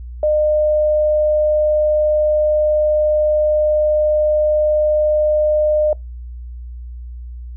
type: tone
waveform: sine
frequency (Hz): 607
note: D#5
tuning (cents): -43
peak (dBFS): -12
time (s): 0.23-5.93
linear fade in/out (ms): 2
effects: noise-tail reverb RT60 0.2 s tail -26 dB re dry + added 60 Hz sine -28 dBFS peak until 7.56 s